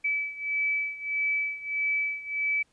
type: beating tone pair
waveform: sine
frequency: 2300 / 2301.6 Hz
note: D7 / D7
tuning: -37 / -36 cents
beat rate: 1.6 Hz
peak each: -28 / -31 dBFS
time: 0.04-2.63 s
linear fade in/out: 10 ms
effects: pink hiss -68 dBFS RMS until 2.72 s + resampled to 22050 Hz